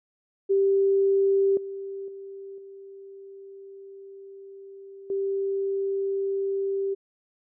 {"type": "tone with level steps", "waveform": "sine", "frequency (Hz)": 392, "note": "G4", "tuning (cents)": 0, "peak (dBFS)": [-18, -32, -37, -41, -24], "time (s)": [0.49, 6.95], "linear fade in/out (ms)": 20, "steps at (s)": [1.57, 2.08, 2.58, 5.1], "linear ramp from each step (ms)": 2, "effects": []}